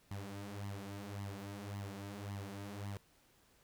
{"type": "tone with flanger", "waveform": "sawtooth", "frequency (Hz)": 100.3, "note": "G2", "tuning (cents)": 40, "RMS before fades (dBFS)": -45, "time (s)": [0.11, 2.97], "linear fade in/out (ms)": 0, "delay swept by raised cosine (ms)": [0.97, 6.87], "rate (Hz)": 1.8, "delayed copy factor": 0.75, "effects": ["pink hiss -69 dBFS RMS until 3.63 s"]}